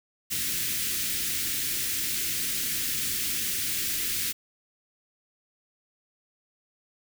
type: band-stop noise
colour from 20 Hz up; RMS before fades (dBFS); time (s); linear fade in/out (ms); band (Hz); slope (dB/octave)
white; -29; 0.3-4.33; 20; 360 to 1700; 24
effects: none